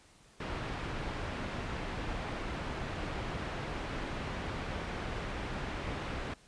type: low-pass noise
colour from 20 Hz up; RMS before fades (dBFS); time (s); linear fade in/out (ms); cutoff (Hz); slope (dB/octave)
pink; -38; 0.4-6.34; 5; 2600; 12
effects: pink hiss -61 dBFS RMS until 6.47 s + resampled to 22050 Hz